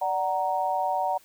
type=chord; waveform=sine; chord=D augmented; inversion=none; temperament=equal with one note detuned; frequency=587.3 / 748.2 / 932.3 Hz; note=D5 / F#5 / A#5; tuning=0 / +19 / 0 cents; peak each=-31 / -26 / -28 dBFS; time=0.01-1.18 s; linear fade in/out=10 ms; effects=white hiss -57 dBFS RMS until 1.24 s